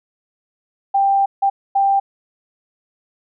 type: tone bursts at uneven times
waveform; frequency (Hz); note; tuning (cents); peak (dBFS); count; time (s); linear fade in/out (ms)
sine; 789; G5; +11; -12; 3; 0.94-1.26 / 1.42-1.5 / 1.75-2; 10
effects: none